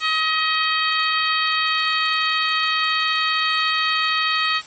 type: harmonic tone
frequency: 633 Hz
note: D#5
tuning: 30 cents sharp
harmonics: 2 / 3 / 4 / 5 / 6 / 7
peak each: -22 / -24 / -25 / -26 / -27 / -27 dBFS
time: 0-4.62 s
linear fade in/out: 50 ms
effects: white hiss -42 dBFS RMS until 4.66 s + MP3 32 kbps